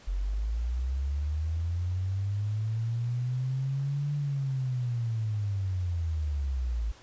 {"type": "linear two-way sweep", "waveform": "sine", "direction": "up then down", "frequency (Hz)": [44.37, 146.2, 53.3], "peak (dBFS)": -27, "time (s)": [0.07, 6.92], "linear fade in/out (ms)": 10, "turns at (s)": 4.14, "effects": ["pink hiss -54 dBFS RMS until 7.02 s", "resampled to 16000 Hz"]}